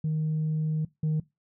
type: tone pair in turn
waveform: sine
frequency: 155.7 / 155.13 Hz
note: D#3 / D#3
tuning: +2 / -5 cents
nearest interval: unison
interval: 7 cents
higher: first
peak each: -23 / -21 dBFS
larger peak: second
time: 0.04-0.85 / 1.03-1.2 s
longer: first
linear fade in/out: 5 ms
effects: noise-tail reverb RT60 0.2 s tail -20 dB re dry + tanh soft clip ceiling -22 dBFS